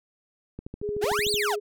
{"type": "click train", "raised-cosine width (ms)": 3, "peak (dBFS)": -23, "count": 11, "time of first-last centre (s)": [0.59, 1.342], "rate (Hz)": 13.3}
{"type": "tone", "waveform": "sine", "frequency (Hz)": 415.3, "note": "G#4", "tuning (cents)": 0, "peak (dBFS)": -27, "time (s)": [0.82, 1.6], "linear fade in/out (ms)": 20}
{"type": "exponential two-way sweep", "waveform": "35% pulse", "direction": "up then down", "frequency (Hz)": [329.6, 4862, 601], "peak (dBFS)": -23, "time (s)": [1.01, 1.56], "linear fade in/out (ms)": 20, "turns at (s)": 1.31}
{"effects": []}